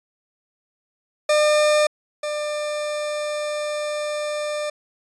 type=tone pair in turn; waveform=40% pulse; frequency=602 / 597.5 Hz; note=D5 / D5; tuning=+43 / +30 cents; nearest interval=unison; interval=13 cents; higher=first; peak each=-14 / -23 dBFS; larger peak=first; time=1.29-1.87 / 2.23-4.7 s; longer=second; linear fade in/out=5 ms; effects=resampled to 22050 Hz